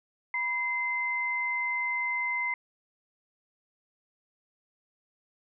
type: tone pair together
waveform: sine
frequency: 974.8 / 2070 Hz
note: B5 / C7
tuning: -23 / -19 cents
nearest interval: octave + minor second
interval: 1304 cents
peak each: -34 / -28 dBFS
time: 0.34-2.54 s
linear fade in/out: 2 ms
effects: none